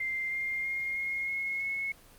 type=tone with pitch steps; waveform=sine; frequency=2093 / 2111 / 2130 / 2148 / 2167 / 2186 Hz; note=C7 / C7 / C7 / C7 / C#7 / C#7; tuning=0 / +15 / +30 / +45 / -40 / -25 cents; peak=-30 dBFS; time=0-1.92 s; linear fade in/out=5 ms; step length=320 ms; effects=pink hiss -56 dBFS RMS until 2.18 s + Opus 24 kbps